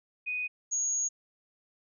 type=tone pair in turn; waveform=sine; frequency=2489 / 6645 Hz; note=D#7 / G#8; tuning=0 / 0 cents; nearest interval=octave + perfect fourth; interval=1700 cents; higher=second; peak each=-30 / -27 dBFS; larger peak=second; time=0.26-0.48 / 0.71-1.09 s; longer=second; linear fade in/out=20 ms; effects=none